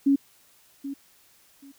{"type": "tone with echo", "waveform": "sine", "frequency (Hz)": 277.2, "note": "C#4", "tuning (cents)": 0, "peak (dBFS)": -16, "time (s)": [0.06, 0.16], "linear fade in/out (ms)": 10, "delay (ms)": 780, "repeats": 2, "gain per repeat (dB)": -14, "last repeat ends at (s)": 1.72, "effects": ["white hiss -59 dBFS RMS until 1.78 s"]}